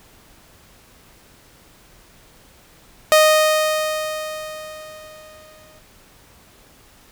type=tone with exponential decay; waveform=sawtooth; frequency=620 Hz; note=D#5; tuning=6 cents flat; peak=-5 dBFS; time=3.12-5.79 s; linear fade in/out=0 ms; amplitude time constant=580 ms; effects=pink hiss -50 dBFS RMS until 7.11 s